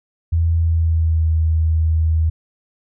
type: tone with pitch glide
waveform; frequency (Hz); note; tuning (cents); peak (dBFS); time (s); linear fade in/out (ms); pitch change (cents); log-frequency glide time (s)
sine; 82.9 to 80.12; E2 to E2; +10 to -49; -13; 0.32-2.3; 10; -59; 0.57-1.28
effects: none